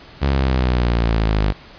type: exponential sweep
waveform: sawtooth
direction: down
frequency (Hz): 70 to 50.6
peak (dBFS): -11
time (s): 0.21-1.53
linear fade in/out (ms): 20
effects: pink hiss -42 dBFS RMS until 1.78 s + resampled to 11025 Hz